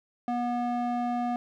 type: tone with band-pass filter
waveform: square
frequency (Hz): 242.1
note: B3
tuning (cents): -34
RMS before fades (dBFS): -29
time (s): 0.28-1.36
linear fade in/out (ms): 0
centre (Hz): 560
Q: 3.2
effects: none